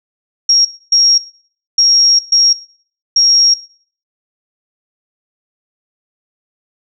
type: tone bursts at uneven times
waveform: sine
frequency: 5588 Hz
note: F8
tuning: in tune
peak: -6 dBFS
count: 5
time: 0.49-0.65 / 0.92-1.18 / 1.78-2.19 / 2.32-2.53 / 3.16-3.54 s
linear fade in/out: 5 ms
effects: noise-tail reverb RT60 0.5 s tail -19 dB re dry